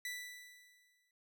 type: tone with exponential decay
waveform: sawtooth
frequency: 1975.5 Hz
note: B6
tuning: in tune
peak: -35 dBFS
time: 0.05-1.11 s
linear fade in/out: 2 ms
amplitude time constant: 230 ms
effects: none